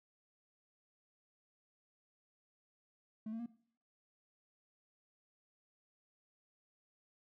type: tone with pitch steps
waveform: triangle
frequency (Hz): 217.7 / 226.7 / 236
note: A3 / A#3 / A#3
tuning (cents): -18 / -48 / +22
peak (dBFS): -37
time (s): 3.26-3.461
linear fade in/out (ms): 5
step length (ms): 67
effects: noise-tail reverb RT60 0.5 s tail -17 dB re dry + tanh soft clip ceiling -34 dBFS